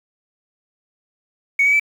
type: tone with pitch steps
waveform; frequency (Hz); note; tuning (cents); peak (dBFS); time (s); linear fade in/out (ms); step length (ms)
sine; 2230 / 2272 / 2314; C#7 / C#7 / D7; +10 / +42 / -26; -11; 1.59-1.797; 5; 69
effects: tanh soft clip ceiling -8 dBFS + 7-bit